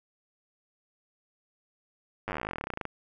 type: slowing click train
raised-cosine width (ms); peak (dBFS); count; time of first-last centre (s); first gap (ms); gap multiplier
0.5; -18; 28; 2.28-2.853; 9; 1.06
effects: none